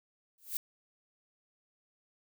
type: noise with exponential growth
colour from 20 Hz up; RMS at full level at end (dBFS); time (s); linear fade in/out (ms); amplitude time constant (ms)
violet; -31; 0.38-0.57; 1; 41
effects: none